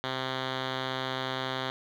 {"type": "tone with low-pass filter", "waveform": "5% pulse", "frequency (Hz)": 130.81, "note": "C3", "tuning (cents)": 0, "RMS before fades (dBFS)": -33, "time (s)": [0.04, 1.7], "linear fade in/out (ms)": 0, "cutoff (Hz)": 3300, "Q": 3.1, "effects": ["9-bit"]}